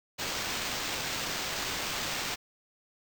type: noise with sample-and-hold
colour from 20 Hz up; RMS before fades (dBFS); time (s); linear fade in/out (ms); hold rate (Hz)
blue; -34; 0.18-2.36; 20; 11025
effects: none